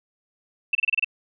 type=tone bursts; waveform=sine; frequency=2661 Hz; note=E7; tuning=16 cents sharp; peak=-17 dBFS; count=7; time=0.73-1.045 s; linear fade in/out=5 ms; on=21 ms; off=28 ms; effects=none